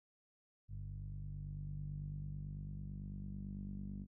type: tone with low-pass filter sweep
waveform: sawtooth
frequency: 49 Hz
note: G1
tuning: in tune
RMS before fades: -45 dBFS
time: 0.68-4.07 s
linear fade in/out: 50 ms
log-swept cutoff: 120 to 210 Hz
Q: 5.6
effects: none